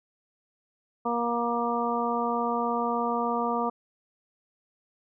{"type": "harmonic tone", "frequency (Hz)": 236.6, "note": "A#3", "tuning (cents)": 26, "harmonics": [1, 2, 3, 4, 5], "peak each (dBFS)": [-31, -31, -31, -31, -31], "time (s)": [1.05, 3.7], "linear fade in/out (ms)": 10, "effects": []}